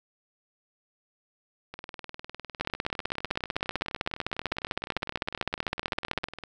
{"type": "two click trains", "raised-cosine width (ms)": 0.3, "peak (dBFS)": [-10, -23], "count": [58, 94], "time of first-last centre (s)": [[2.61, 6.241], [1.74, 6.437]], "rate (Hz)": [15.7, 19.8], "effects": []}